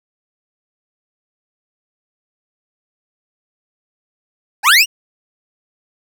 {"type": "linear sweep", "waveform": "25% pulse", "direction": "up", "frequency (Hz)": [730, 2960], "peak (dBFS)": -3, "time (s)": [4.63, 4.86], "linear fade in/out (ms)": 50, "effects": []}